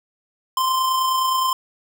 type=tone with amplitude modulation; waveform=square; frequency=1041 Hz; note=C6; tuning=9 cents flat; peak=-17 dBFS; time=0.57-1.53 s; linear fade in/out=2 ms; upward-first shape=sine; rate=29.6 Hz; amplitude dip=30%; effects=none